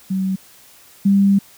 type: tone pair in turn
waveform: sine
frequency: 190 / 197.98 Hz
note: F#3 / G3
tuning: +46 / +17 cents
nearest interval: minor second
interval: 71 cents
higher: second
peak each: -17 / -10 dBFS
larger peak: second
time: 0.1-0.36 / 1.05-1.39 s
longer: second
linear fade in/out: 10 ms
effects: white hiss -47 dBFS RMS until 1.57 s